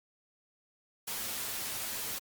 white noise with comb filter, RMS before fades -37 dBFS, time 1.07-2.19 s, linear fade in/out 10 ms, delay 9.1 ms, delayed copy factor +0.55, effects Opus 48 kbps

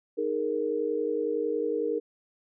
sine chord, D# suspended fourth, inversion none, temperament equal with one note detuned, 309.7 / 415.3 / 466.2 Hz, D#4 / G#4 / A#4, -8 / 0 / 0 cents, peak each -33 / -31 / -28 dBFS, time 0.17-2 s, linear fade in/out 20 ms, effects none

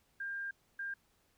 sine tone bursts at uneven times, 1600 Hz, G6, 35 cents sharp, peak -37 dBFS, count 2, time 0.2-0.51 / 0.79-0.94 s, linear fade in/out 5 ms, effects pink hiss -73 dBFS RMS until 1.37 s

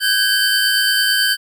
square tone cluster, 1532 / 1641 / 3081 / 4605 Hz, G6 / G#6 / G7 / D8, -40 / -21 / -31 / -35 cents, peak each -20 dBFS, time 0-1.37 s, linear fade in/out 50 ms, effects none

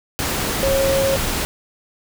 sine tone in noise, 543 Hz, C#5, 36 cents flat, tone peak -16 dBFS, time 0.63-1.16 s, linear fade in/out 0 ms, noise pink, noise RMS -22 dBFS, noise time 0.19-1.45 s, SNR +3 dB, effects none

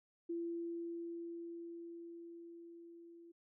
sine tone with level ramp, 338.7 Hz, E4, 47 cents sharp, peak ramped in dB -37 to -55 dBFS, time 0.29-3.32 s, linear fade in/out 10 ms, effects none

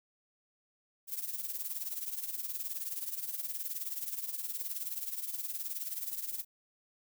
violet noise with tremolo, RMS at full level -35 dBFS, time 1.07-6.45 s, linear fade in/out 50 ms, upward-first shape triangle, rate 19 Hz, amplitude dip 80%, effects none

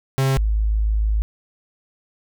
45% pulse / sine tone pair in turn, 134.1 / 53.22 Hz, C3 / G#1, +43 / +43 cents, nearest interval octave + major third, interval 1600 cents, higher first, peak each -16 dBFS, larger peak neither, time 0.18-0.37 / 0.37-1.22 s, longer second, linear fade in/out 0 ms, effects none

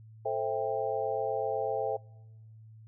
sine chord, A minor seventh, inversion none, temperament just, 440 / 528 / 660 / 792 Hz, A4 / C5 / E5 / G5, 0 / +16 / +2 / +18 cents, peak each -34 dBFS, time 0.25-1.97 s, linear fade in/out 10 ms, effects noise-tail reverb RT60 1.0 s tail -25 dB re dry + added 110 Hz sine -49 dBFS peak until 2.87 s

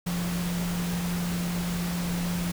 sine tone in noise, 174.6 Hz, F3, in tune, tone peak -27 dBFS, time 0.06-2.52 s, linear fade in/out 10 ms, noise pink, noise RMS -35 dBFS, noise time 0.06-2.52 s, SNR +5 dB, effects none

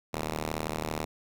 5% pulse ring-modulated tone, 77.9 Hz, D#2, 3 cents sharp, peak -17 dBFS, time 0.13-1.05 s, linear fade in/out 10 ms, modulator 172 Hz, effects none

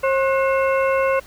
harmonic tone with a mistuned harmonic, 536 Hz, C5, 42 cents sharp, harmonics 1 / 2 / 3 / 4 / 5, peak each -17 / -23 / -27 / -29 / -31 dBFS, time 0.03-1.2 s, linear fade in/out 10 ms, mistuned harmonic 3, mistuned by -150 cents, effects added 60 Hz sine -46 dBFS peak until 1.26 s + pink hiss -46 dBFS RMS until 1.26 s

